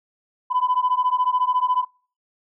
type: beating tone pair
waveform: sine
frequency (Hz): 996 / 1010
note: B5 / B5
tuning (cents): +14 / +39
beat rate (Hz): 14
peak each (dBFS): -20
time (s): 0.5-1.85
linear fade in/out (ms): 20
effects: noise-tail reverb RT60 0.4 s tail -25 dB re dry + tanh soft clip ceiling -12 dBFS